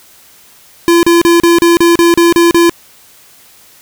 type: tone bursts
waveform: square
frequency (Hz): 340.5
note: F4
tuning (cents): -44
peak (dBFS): -5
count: 10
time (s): 0.88-2.695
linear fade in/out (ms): 0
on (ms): 150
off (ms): 35
effects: white hiss -42 dBFS RMS until 3.81 s